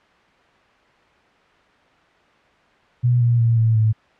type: tone with pitch steps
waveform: sine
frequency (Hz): 122.2 / 118.93 / 115.74 / 112.64 / 109.63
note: B2 / A#2 / A#2 / A2 / A2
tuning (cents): -18 / +35 / -12 / +41 / -6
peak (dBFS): -13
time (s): 3.03-3.93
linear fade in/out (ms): 20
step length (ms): 180
effects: white hiss -54 dBFS RMS until 4.19 s + low-pass 2000 Hz 12 dB/octave